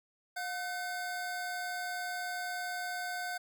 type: tone pair together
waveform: square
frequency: 717.8 / 1521 Hz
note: F5 / F#6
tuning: +47 / +47 cents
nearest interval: octave + minor second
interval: 1300 cents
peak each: -39 / -39 dBFS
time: 0.36-3.38 s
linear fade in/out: 10 ms
effects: none